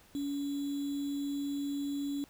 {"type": "tone with sample-and-hold", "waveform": "sine", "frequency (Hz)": 283.2, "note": "C#4", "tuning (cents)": 37, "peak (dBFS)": -32, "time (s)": [0.15, 2.24], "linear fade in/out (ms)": 0, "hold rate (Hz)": 3675, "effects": ["pink hiss -61 dBFS RMS until 2.29 s"]}